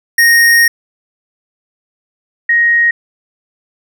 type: tone pair in turn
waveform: square / sine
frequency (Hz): 1861 / 1876.1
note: A#6 / A#6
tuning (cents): -3 / +11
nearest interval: unison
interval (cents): 14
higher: second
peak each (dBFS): -6 / -7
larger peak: first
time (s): 0.18-0.68 / 2.49-2.91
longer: first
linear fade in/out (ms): 5
effects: none